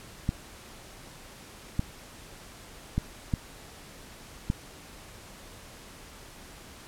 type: clicks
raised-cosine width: 5 ms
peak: -13 dBFS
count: 5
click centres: 0.291 / 1.794 / 2.98 / 3.338 / 4.501 s
effects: pink hiss -48 dBFS RMS until 6.87 s + low-pass 12000 Hz 12 dB/octave